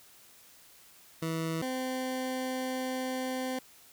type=tone pair in turn; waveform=20% pulse; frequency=162.5 / 258 Hz; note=E3 / C4; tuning=-24 / -24 cents; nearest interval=minor sixth; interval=800 cents; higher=second; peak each=-26 / -27 dBFS; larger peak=first; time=1.22-1.62 / 1.62-3.59 s; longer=second; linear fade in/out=5 ms; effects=white hiss -57 dBFS RMS until 3.92 s